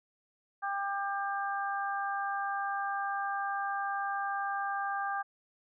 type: harmonic tone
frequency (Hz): 397.8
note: G4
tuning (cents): +25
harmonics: 2 / 3 / 4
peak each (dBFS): -34 / -36 / -37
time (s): 0.62-5.23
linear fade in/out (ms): 20
effects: none